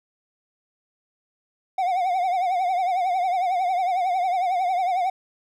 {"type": "tone with vibrato", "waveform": "triangle", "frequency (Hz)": 733, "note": "F#5", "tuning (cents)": -16, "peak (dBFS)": -18, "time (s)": [1.78, 5.1], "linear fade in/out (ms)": 5, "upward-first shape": "triangle", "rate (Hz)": 11, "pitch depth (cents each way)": 110, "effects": []}